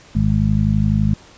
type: harmonic tone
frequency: 51.91 Hz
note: G#1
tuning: in tune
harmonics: 1 / 2 / 3 / 4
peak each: -21 / -18 / -19 / -18 dBFS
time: 0.15-1.14 s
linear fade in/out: 5 ms
effects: pink hiss -45 dBFS RMS until 1.37 s + resampled to 16000 Hz